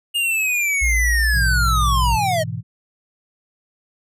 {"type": "linear sweep", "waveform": "square", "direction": "down", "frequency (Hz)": [2849, 606], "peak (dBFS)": -18, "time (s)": [0.14, 2.44], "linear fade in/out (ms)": 20}
{"type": "tone", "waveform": "sine", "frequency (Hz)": 58.3, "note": "A#1", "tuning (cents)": 1, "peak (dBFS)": -17, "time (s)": [0.81, 2.17], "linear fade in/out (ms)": 20}
{"type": "chord", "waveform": "sine", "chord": "E major", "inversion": "first", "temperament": "equal", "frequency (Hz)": [103.83, 123.47, 164.81], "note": ["G#2", "B2", "E3"], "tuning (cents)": [0, 0, 0], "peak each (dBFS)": [-28, -27, -29], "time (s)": [1.32, 2.63], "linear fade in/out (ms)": 50}
{"effects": ["resampled to 32000 Hz"]}